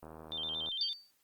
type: click train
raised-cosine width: 1 ms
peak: -34 dBFS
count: 53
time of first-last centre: 0.03-0.687 s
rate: 79.2 Hz
type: tone with vibrato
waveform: sine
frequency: 3356 Hz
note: G#7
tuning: 17 cents sharp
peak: -35 dBFS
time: 0.32-0.93 s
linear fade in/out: 0 ms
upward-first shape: square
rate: 8.8 Hz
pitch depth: 110 cents each way
type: tone with exponential decay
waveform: sine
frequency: 4597 Hz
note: D8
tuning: 38 cents flat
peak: -28 dBFS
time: 0.81-1.11 s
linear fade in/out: 1 ms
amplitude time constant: 64 ms
effects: white hiss -73 dBFS RMS until 1.23 s + Opus 24 kbps